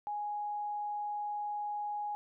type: tone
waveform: sine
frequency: 830.6 Hz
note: G#5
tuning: in tune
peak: -34 dBFS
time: 0.07-2.15 s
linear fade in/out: 0 ms
effects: none